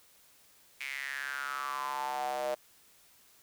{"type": "tone with high-pass filter sweep", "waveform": "square", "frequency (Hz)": 68.1, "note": "C#2", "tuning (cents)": -30, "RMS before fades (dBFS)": -36, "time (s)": [0.8, 2.55], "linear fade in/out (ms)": 10, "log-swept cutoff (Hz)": [2300, 590], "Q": 6.9, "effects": ["white hiss -62 dBFS RMS until 3.42 s"]}